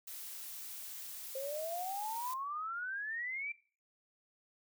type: noise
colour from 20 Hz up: blue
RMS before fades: -46 dBFS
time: 0.07-2.34 s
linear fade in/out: 5 ms
type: exponential sweep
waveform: sine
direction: up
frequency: 523.3 to 2369 Hz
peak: -37 dBFS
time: 1.35-3.52 s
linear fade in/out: 5 ms
effects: noise-tail reverb RT60 0.4 s tail -19 dB re dry